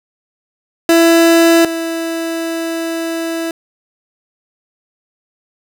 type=tone pair in turn; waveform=30% pulse; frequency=333.1 / 330 Hz; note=E4 / E4; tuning=+18 / +2 cents; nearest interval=unison; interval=16 cents; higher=first; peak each=-4 / -15 dBFS; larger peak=first; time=0.89-1.65 / 1.65-3.51 s; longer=second; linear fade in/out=2 ms; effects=none